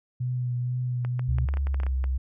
sine tone with vibrato, 124.1 Hz, B2, 9 cents sharp, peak -25 dBFS, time 0.2-1.46 s, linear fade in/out 10 ms, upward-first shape triangle, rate 2.1 Hz, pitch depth 25 cents each way
clicks, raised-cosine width 0.5 ms, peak -23 dBFS, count 12, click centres 1.049 / 1.194 / 1.385 / 1.488 / 1.539 / 1.571 / 1.67 / 1.744 / 1.801 / 1.834 / 1.866 / 2.041 s
sine tone with pitch glide, 69.3 to 65.03 Hz, C#2 to C2, 0 to -10 cents, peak -23 dBFS, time 1.28-2.18 s, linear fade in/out 10 ms, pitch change -110 cents, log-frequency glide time 1.62-1.95 s
effects none

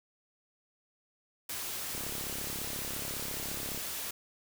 white noise, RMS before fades -38 dBFS, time 1.49-4.11 s, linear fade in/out 5 ms
click train, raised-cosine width 2 ms, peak -30 dBFS, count 64, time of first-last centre 1.95-3.776 s, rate 34.5 Hz
effects none

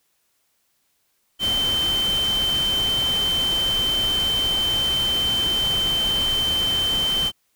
sine tone in noise, 3095 Hz, G7, 23 cents flat, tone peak -19 dBFS, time 1.39-7.32 s, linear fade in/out 50 ms, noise pink, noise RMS -30 dBFS, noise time 1.39-7.32 s, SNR +8 dB, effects white hiss -68 dBFS RMS until 7.55 s

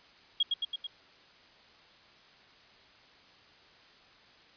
sine tone with echo, 3282 Hz, G#7, 21 cents flat, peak -23 dBFS, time 0.4-0.43 s, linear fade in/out 5 ms, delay 110 ms, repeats 4, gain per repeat -3 dB, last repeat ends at 0.87 s, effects white hiss -58 dBFS RMS until 4.56 s + resampled to 11025 Hz

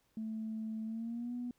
sine tone with pitch glide, 220 to 244.1 Hz, A3 to B3, 0 to -20 cents, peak -36 dBFS, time 0.17-1.51 s, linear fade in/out 2 ms, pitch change +180 cents, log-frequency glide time 0.85-1.34 s, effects tanh soft clip ceiling -32 dBFS + pink hiss -75 dBFS RMS until 1.58 s

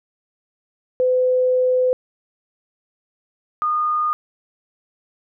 sine tone pair in turn, 507 / 1224.1 Hz, B4 / D#6, +45 / -29 cents, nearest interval octave + minor third, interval 1526 cents, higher second, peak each -14 / -17 dBFS, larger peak first, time 1-1.93 / 3.62-4.13 s, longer first, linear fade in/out 0 ms, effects none

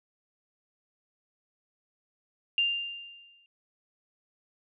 sine tone with exponential decay, 2794 Hz, F7, in tune, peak -21 dBFS, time 2.58-3.46 s, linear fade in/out 1 ms, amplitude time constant 190 ms, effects none

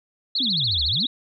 sine tone with vibrato, 3838 Hz, A#7, 50 cents sharp, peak -20 dBFS, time 0.35-1.07 s, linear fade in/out 5 ms, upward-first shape triangle, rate 14 Hz, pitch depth 290 cents each way
sine exponential two-way sweep, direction down then up, 277.2 to 65.41 to 277.2 Hz, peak -27 dBFS, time 0.4-1.06 s, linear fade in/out 5 ms, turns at 0.85 s
effects none

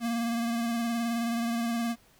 square tone with vibrato, 233.1 Hz, A#3, in tune, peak -28 dBFS, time 0-1.96 s, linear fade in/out 50 ms, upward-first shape sine, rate 19 Hz, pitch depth 29 cents each way, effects pink hiss -61 dBFS RMS until 2.19 s

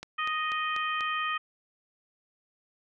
click train, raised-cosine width 0.2 ms, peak -22 dBFS, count 5, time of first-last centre 0.03-1.008 s, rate 4.09 Hz
harmonic tone, 622.3 Hz, D#5, in tune, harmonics 2 / 3 / 4 / 5, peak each -30 / -34 / -36 / -38 dBFS, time 0.18-1.38 s, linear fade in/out 10 ms
effects none

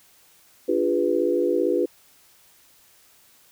sine chord, D diminished seventh, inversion none, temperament equal with one note detuned, 293.7 / 349.2 / 406.8 / 493.9 Hz, D4 / F4 / Ab4 / Cb5, 0 / 0 / -36 / 0 cents, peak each -27 / -23 / -25 / -24 dBFS, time 0.68-1.86 s, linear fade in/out 10 ms, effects white hiss -56 dBFS RMS until 3.51 s

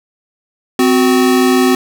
square tone pair together, 257.7 / 370 Hz, C4 / F#4, -26 / 0 cents, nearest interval tritone, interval 626 cents, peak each -11 / -13 dBFS, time 0.79-1.75 s, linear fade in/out 2 ms, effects none

